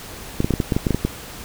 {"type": "clicks", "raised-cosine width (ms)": 3, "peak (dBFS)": -5, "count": 11, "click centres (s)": [0.404, 0.445, 0.507, 0.538, 0.602, 0.722, 0.765, 0.868, 0.907, 0.946, 1.05], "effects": ["pink hiss -36 dBFS RMS until 1.44 s"]}